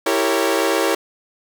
sawtooth chord, E diminished seventh, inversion none, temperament equal with one note detuned, 329.6 / 392 / 460 / 554.4 Hz, E4 / G4 / Bb4 / Db5, 0 / 0 / -23 / 0 cents, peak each -18 dBFS, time 0.06-0.95 s, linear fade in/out 5 ms, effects none

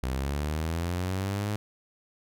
sawtooth linear sweep, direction up, 62.7 to 105.9 Hz, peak -24 dBFS, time 0.03-1.56 s, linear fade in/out 0 ms, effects none

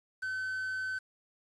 triangle tone with quantisation, 1524 Hz, G6, 49 cents flat, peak -31 dBFS, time 0.22-0.99 s, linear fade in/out 10 ms, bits 9, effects resampled to 24000 Hz

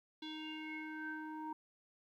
square tone with low-pass filter sweep, 311.1 Hz, D#4, in tune, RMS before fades -45 dBFS, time 0.22-1.53 s, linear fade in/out 5 ms, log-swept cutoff 3700 to 1000 Hz, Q 7.8, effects 13-bit

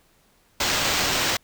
white noise with sample-and-hold, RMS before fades -23 dBFS, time 0.6-1.37 s, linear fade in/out 5 ms, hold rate 11025 Hz, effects pink hiss -61 dBFS RMS until 1.43 s

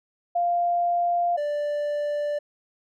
sine / triangle tone pair in turn, 697 / 587.5 Hz, F5 / D5, -4 / +1 cents, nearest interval minor third, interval 295 cents, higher first, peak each -20 / -22 dBFS, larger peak first, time 0.35-1.37 / 1.37-2.39 s, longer neither, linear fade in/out 10 ms, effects none

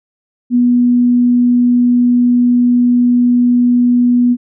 sine tone, 244 Hz, B3, 21 cents flat, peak -7 dBFS, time 0.5-4.37 s, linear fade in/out 50 ms, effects none

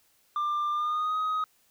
sine tone with pitch glide, 1191 to 1258.2 Hz, D6 to D#6, +24 to +19 cents, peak -23 dBFS, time 0.36-1.44 s, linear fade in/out 2 ms, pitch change +95 cents, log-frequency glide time 0.71-1.17 s, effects tanh soft clip ceiling -25 dBFS + white hiss -66 dBFS RMS until 1.7 s

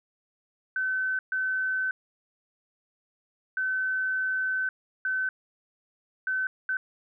sine tone bursts at uneven times, 1524 Hz, G6, 49 cents flat, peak -25 dBFS, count 6, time 0.76-1.19 / 1.32-1.91 / 3.57-4.69 / 5.05-5.29 / 6.27-6.47 / 6.69-6.77 s, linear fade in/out 2 ms, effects none

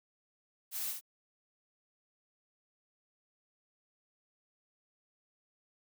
blue noise with echo, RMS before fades -38 dBFS, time 0.71-0.95 s, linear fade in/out 50 ms, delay 62 ms, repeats 1, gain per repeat -4 dB, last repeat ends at 1.012 s, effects none

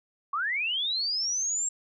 sine linear sweep, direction up, 1080 to 7600 Hz, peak -26 dBFS, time 0.33-1.69 s, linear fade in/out 5 ms, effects none

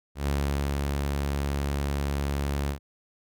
sawtooth tone with ADSR envelope, 70.6 Hz, C#2, 32 cents sharp, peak -20 dBFS, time 0.15-2.79 s, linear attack 120 ms, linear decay 470 ms, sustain -2 dB, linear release 94 ms, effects none

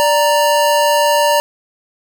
square tone pair together, 587.3 / 932.3 Hz, D5 / A#5, 0 / 0 cents, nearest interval minor sixth, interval 800 cents, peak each -14 dBFS, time 0-1.4 s, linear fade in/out 0 ms, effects none

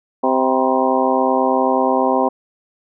harmonic tone with a mistuned harmonic, 130.4 Hz, C3, 5 cents flat, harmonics 2 / 3 / 4 / 5 / 6 / 7 / 8, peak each -20 / -22 / -20 / -22 / -20 / -21 / -24 dBFS, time 0.23-2.29 s, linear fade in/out 10 ms, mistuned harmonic 7, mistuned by +78 cents, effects none

